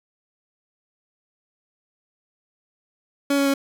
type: tone with pitch steps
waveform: 30% pulse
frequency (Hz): 281.3 / 278.7 / 276.1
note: C#4 / C#4 / C#4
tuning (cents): +26 / +9 / -7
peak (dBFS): -15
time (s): 3.3-3.54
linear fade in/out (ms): 5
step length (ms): 80
effects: none